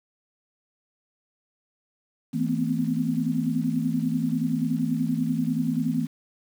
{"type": "tone cluster", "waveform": "sine", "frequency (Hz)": [162.5, 223.3, 246.8, 257.2], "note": ["E3", "A3", "B3", "C4"], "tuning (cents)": [-24, 26, -1, -30], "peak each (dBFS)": -28, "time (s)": [2.33, 6.07], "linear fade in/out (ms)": 20, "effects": ["8-bit"]}